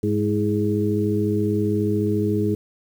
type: harmonic tone with a mistuned harmonic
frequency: 104 Hz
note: G#2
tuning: 3 cents sharp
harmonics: 1 / 2 / 3 / 4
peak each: -24 / -24 / -24 / -24 dBFS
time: 0.03-2.55 s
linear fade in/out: 5 ms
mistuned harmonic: 3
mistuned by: +52 cents
effects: 8-bit